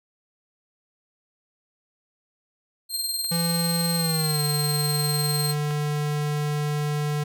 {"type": "tone with tremolo", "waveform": "20% pulse", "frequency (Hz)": 4186, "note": "C8", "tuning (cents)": 0, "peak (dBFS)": -18, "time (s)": [2.89, 5.55], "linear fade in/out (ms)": 50, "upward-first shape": "square", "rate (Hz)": 20, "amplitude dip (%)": 40}
{"type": "clicks", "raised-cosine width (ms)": 0.3, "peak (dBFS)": [-28, -20], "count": 2, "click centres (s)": [3.246, 5.709]}
{"type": "tone with pitch glide", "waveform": "square", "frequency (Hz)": [168.5, 148.39], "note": ["E3", "D3"], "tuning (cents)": [38, 18], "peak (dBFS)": -24, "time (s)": [3.31, 7.24], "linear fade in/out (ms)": 10, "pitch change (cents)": -220, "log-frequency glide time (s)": [3.96, 4.42]}
{"effects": []}